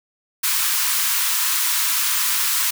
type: high-pass noise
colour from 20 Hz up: white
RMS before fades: -20 dBFS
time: 0.43-2.71 s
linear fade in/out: 10 ms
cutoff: 910 Hz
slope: 96 dB/octave
effects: none